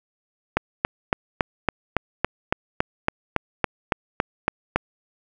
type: click train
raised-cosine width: 0.5 ms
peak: -3 dBFS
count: 16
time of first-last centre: 0.57-4.76 s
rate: 3.58 Hz
effects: none